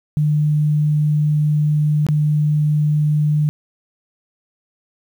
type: tone with dropouts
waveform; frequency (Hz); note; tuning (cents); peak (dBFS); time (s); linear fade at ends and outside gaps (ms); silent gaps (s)
sine; 150.4; D3; +42; -13; 0.17-3.49; 0; 2.066-2.087
effects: 8-bit